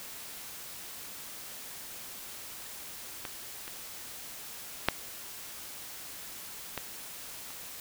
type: clicks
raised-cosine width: 0.3 ms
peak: -20 / -26 / -6 / -17 / -29 dBFS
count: 5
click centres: 3.252 / 3.679 / 4.886 / 6.777 / 7.505 s
effects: white hiss -44 dBFS RMS until 7.8 s